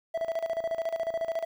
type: tone with tremolo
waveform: triangle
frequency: 659 Hz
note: E5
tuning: 1 cent flat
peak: -24 dBFS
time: 0.14-1.45 s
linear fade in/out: 10 ms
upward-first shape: square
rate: 14 Hz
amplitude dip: 75%
effects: 10-bit